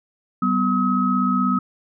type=tone cluster; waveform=sine; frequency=192.5 / 248.8 / 1275 Hz; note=G3 / B3 / D#6; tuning=-31 / +13 / +42 cents; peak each=-21 dBFS; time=0.42-1.59 s; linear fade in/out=5 ms; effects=none